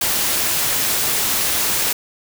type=noise; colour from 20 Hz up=white; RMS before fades=-19 dBFS; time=0.01-1.93 s; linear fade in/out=5 ms; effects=none